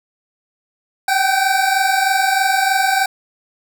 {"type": "tone pair together", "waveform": "25% pulse", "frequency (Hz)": [760.8, 784], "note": ["F#5", "G5"], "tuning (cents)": [48, 0], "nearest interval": "minor second", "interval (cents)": 52, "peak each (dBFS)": -13, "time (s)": [1.08, 3.06], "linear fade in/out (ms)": 5, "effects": []}